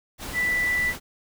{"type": "tone in noise", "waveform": "sine", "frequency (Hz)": 1975.5, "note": "B6", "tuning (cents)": 0, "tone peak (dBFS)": -21, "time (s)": [0.33, 0.94], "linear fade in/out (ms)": 50, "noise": "pink", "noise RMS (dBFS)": -35, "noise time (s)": [0.18, 1], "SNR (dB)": 11, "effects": []}